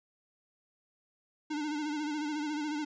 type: tone with vibrato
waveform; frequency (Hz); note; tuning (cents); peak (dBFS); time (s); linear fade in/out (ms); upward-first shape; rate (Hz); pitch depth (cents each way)
square; 299.9; D4; +36; -33; 1.5-2.85; 10; sine; 14; 58
effects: resampled to 16000 Hz